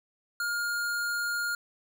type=tone; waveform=square; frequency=1416 Hz; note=F6; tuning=23 cents sharp; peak=-29 dBFS; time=0.4-1.55 s; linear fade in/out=2 ms; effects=none